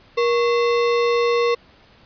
sine tone with sample-and-hold, 473.9 Hz, A#4, 28 cents sharp, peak -15 dBFS, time 0.17-1.55 s, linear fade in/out 10 ms, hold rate 1575 Hz, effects pink hiss -51 dBFS RMS until 2.05 s + resampled to 11025 Hz

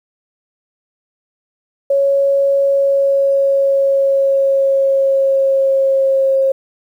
sine tone with pitch glide, 554.4 to 537.7 Hz, C#5 to C5, 0 to +47 cents, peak -10 dBFS, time 1.9-6.52 s, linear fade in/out 5 ms, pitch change -53 cents, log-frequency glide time 2.62-6.41 s, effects 8-bit

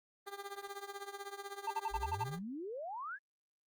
15% pulse tone with tremolo, 400 Hz, G4, 35 cents sharp, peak -34 dBFS, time 0.26-2.39 s, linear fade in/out 20 ms, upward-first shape triangle, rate 16 Hz, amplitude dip 90%
triangle tone bursts, 893 Hz, A5, 25 cents sharp, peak -31 dBFS, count 7, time 1.67-2.24 s, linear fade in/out 5 ms, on 36 ms, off 53 ms
sine exponential sweep, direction up, 45.98 to 1750 Hz, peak -40 dBFS, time 1.9-3.19 s, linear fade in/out 50 ms
effects Opus 24 kbps

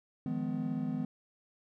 triangle chord, F half-diminished seventh, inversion third, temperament just, 157.15 / 174.61 / 209.5 / 251.4 Hz, Eb3 / F3 / Ab3 / Cb4, +18 / 0 / +15 / +31 cents, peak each -36 / -39 / -36 / -33 dBFS, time 0.26-1.05 s, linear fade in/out 2 ms, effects none

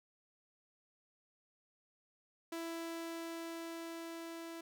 sawtooth tone with level ramp, 331.9 Hz, E4, 12 cents sharp, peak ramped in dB -36 to -41 dBFS, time 2.52-4.61 s, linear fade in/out 5 ms, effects none

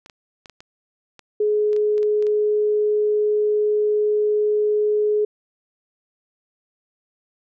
clicks, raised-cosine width 0.2 ms, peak -25 dBFS, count 12, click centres 0.061 / 0.098 / 0.458 / 0.497 / 0.605 / 1.193 / 1.731 / 1.764 / 1.98 / 2.03 / 2.225 / 2.268 s
sine tone, 421.3 Hz, G#4, 25 cents sharp, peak -16 dBFS, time 1.4-5.25 s, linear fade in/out 5 ms
effects none

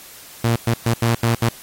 sawtooth tone bursts at uneven times, 116.54 Hz, A#2, in tune, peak -11 dBFS, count 6, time 0.44-0.56 / 0.67-0.74 / 0.86-0.94 / 1.02-1.15 / 1.23-1.35 / 1.42-1.49 s, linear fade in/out 5 ms, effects white hiss -41 dBFS RMS until 1.62 s + AAC 48 kbps

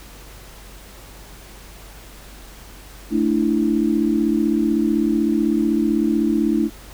sine chord, A suspended fourth, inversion none, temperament equal, 220 / 293.7 / 329.6 Hz, A3 / D4 / E4, 0 / 0 / 0 cents, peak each -20 dBFS, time 3.1-6.7 s, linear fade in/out 50 ms, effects added 48 Hz sine -41 dBFS peak until 6.93 s + pink hiss -43 dBFS RMS until 6.93 s

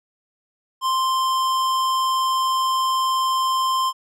sine tone with hard clipping, 1046.5 Hz, C6, in tune, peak -20 dBFS, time 0.81-3.93 s, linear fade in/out 50 ms, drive 16 dB, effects none

